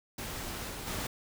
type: noise with level steps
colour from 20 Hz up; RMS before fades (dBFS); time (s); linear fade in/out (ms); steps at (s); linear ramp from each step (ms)
pink; -39 / -41 / -36; 0.18-1.07; 5; 0.68 / 0.86; 20
effects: none